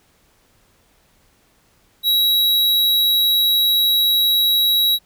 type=tone; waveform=square; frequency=3871 Hz; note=B7; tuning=35 cents flat; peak=-14 dBFS; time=2.03-4.99 s; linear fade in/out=50 ms; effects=pink hiss -58 dBFS RMS until 5.05 s